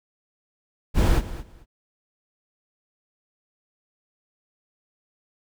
brown noise with echo, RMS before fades -17 dBFS, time 0.94-1.22 s, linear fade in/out 50 ms, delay 220 ms, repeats 2, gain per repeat -15 dB, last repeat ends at 1.66 s, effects none

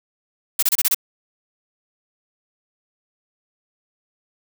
blue noise bursts, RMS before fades -17 dBFS, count 6, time 0.59-0.946 s, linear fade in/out 5 ms, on 36 ms, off 28 ms, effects none

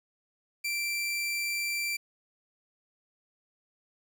sawtooth tone, 2349 Hz, D7, in tune, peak -26 dBFS, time 0.64-1.97 s, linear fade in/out 10 ms, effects 10-bit

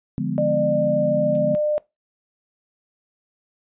sine chord, D diminished seventh, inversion none, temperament equal with one note detuned, 146.83 / 174.61 / 207.7 / 251.1 Hz, D3 / F3 / Ab3 / Cb4, 0 / 0 / 0 / +29 cents, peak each -27 dBFS, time 0.18-1.55 s, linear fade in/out 0 ms
sine tone, 601 Hz, D5, 40 cents sharp, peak -18 dBFS, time 0.38-1.78 s, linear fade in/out 0 ms
violet noise with exponential decay, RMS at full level -32 dBFS, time 1.35-1.44 s, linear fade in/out 1 ms, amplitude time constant 19 ms
effects noise-tail reverb RT60 0.2 s tail -21 dB re dry + resampled to 8000 Hz

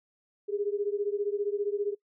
sine beating tone pair, 403.1 / 418.1 Hz, G4 / G#4, +48 / +12 cents, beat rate 15 Hz, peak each -30 / -31 dBFS, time 0.48-1.95 s, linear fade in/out 20 ms, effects noise-tail reverb RT60 0.1 s tail -22 dB re dry

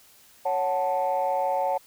sine chord, F# minor, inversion second, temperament equal, 554.4 / 740 / 880 Hz, C#5 / F#5 / A5, 0 / 0 / 0 cents, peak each -26 dBFS, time 0.45-1.78 s, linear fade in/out 10 ms, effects tanh soft clip ceiling -16 dBFS + white hiss -55 dBFS RMS until 1.86 s

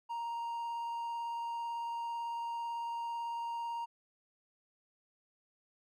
triangle tone with vibrato, 934 Hz, A#5, 3 cents sharp, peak -34 dBFS, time 0.09-3.86 s, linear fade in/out 20 ms, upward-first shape triangle, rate 18 Hz, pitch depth 10 cents each way, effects none

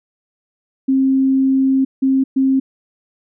sine tone bursts at uneven times, 266.6 Hz, C4, 33 cents sharp, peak -11 dBFS, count 3, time 0.88-1.85 / 2.02-2.24 / 2.36-2.6 s, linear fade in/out 10 ms, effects none

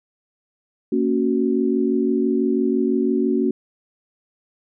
sine chord, F# major, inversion first, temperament equal with one note detuned, 231.2 / 277.2 / 370 Hz, A#3 / C#4 / F#4, -14 / 0 / 0 cents, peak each -21 dBFS, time 0.92-3.51 s, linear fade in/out 5 ms, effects none

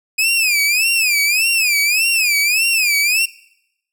sawtooth tone with vibrato, 2500 Hz, D#7, 8 cents sharp, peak -10 dBFS, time 0.18-3.26 s, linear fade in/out 10 ms, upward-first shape sine, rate 1.7 Hz, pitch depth 170 cents each way, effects noise-tail reverb RT60 0.8 s tail -21 dB re dry

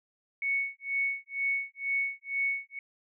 sine tone with tremolo, 2217 Hz, C#7, in tune, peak -25 dBFS, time 0.42-2.79 s, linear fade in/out 2 ms, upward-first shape sine, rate 2.1 Hz, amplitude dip 100%, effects none

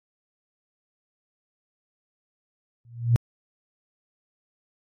sine tone with exponential growth, 118.1 Hz, A#2, 23 cents sharp, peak -12 dBFS, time 2.85-3.16 s, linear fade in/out 0 ms, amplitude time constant 66 ms, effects AAC 48 kbps

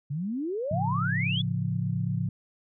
sine exponential sweep, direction up, 134.4 to 3520 Hz, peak -28 dBFS, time 0.1-1.42 s, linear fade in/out 10 ms
sine chord, A augmented, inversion none, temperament equal, 110 / 138.59 / 174.61 Hz, A2 / C#3 / E#3, 0 / 0 / 0 cents, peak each -30 dBFS, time 0.71-2.29 s, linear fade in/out 5 ms
effects none

